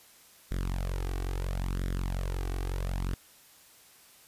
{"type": "tone with flanger", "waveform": "sawtooth", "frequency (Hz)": 45.54, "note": "F#1", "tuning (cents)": -27, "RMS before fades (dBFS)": -32, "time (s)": [0.51, 3.14], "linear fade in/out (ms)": 0, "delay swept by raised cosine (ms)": [0.55, 2.65], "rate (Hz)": 0.74, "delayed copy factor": 0.7, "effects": ["white hiss -57 dBFS RMS until 4.27 s", "resampled to 32000 Hz"]}